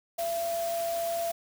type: tone in noise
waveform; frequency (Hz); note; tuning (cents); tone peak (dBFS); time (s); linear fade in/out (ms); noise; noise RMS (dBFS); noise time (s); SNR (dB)
sine; 676; E5; +43; -28; 0.18-1.32; 10; white; -40; 0.18-1.32; +9
effects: none